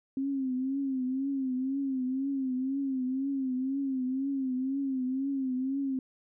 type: tone with vibrato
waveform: sine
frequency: 265.4 Hz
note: C4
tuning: 25 cents sharp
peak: -28 dBFS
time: 0.17-5.99 s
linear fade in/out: 2 ms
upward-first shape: triangle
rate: 2 Hz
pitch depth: 93 cents each way
effects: none